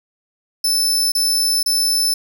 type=tone bursts; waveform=sawtooth; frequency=5274 Hz; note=E8; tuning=in tune; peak=-12 dBFS; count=3; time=0.64-2.14 s; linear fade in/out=5 ms; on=480 ms; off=30 ms; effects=none